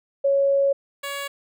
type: tone pair in turn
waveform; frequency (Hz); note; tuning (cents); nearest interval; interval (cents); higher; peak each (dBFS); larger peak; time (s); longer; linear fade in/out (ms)
sine / 10% pulse; 554.4 / 561.8; C#5 / C#5; 0 / +23; unison; 23; second; -16 / -20; first; 0.24-0.73 / 1.03-1.28; first; 10
effects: none